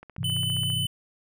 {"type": "click train", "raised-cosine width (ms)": 0.5, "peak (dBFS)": -29, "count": 11, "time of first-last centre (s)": [0.03, 0.701], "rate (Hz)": 14.9}
{"type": "chord", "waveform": "sine", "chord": "Ab augmented", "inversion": "none", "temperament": "equal", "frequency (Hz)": [103.83, 130.81, 164.81], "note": ["Ab2", "C3", "E3"], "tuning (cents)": [0, 0, 0], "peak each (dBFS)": [-32, -31, -33], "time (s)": [0.18, 0.86], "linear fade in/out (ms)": 5}
{"type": "tone", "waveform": "square", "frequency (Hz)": 3015, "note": "F#7", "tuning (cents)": 32, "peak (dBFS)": -27, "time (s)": [0.24, 0.87], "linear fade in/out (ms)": 5}
{"effects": []}